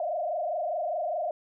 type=tone with frequency modulation; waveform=sine; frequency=659.3 Hz; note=E5; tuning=in tune; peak=-27 dBFS; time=0-1.31 s; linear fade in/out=2 ms; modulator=24.9 Hz; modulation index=2.4; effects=none